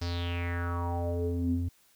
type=tone with low-pass filter sweep; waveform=square; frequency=86.6 Hz; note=F2; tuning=14 cents flat; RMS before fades=-31 dBFS; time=0.01-1.69 s; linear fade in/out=10 ms; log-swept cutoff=5200 to 180 Hz; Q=5.3; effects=white hiss -64 dBFS RMS until 1.95 s